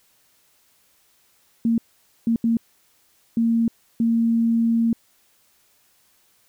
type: tone bursts at uneven times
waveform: sine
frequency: 229.9 Hz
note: A#3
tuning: 24 cents flat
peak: -16 dBFS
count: 5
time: 1.65-1.78 / 2.27-2.36 / 2.44-2.57 / 3.37-3.68 / 4-4.93 s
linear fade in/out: 2 ms
effects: white hiss -61 dBFS RMS until 6.48 s